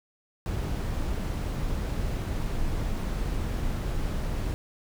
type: noise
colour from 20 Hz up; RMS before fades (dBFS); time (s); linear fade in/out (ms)
brown; -29; 0.46-4.54; 0
effects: none